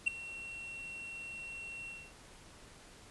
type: tone with ADSR envelope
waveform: triangle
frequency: 2725 Hz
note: F7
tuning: 43 cents flat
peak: -22 dBFS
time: 0.06-2.13 s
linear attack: 16 ms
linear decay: 7 ms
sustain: -19 dB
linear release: 250 ms
effects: pink hiss -56 dBFS RMS until 3.1 s + resampled to 24000 Hz